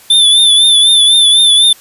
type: tone with vibrato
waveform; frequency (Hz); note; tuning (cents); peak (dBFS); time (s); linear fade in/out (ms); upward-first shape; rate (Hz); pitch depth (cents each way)
square; 3520; A7; 0; -5; 0.1-1.73; 5; triangle; 4; 62
effects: white hiss -40 dBFS RMS until 1.8 s + resampled to 32000 Hz